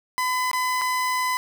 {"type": "tone with dropouts", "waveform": "30% pulse", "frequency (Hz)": 1009, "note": "B5", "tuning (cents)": 37, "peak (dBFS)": -19, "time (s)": [0.18, 1.37], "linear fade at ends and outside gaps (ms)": 0, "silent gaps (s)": [[0.514, 0.532], [0.813, 0.817]], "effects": []}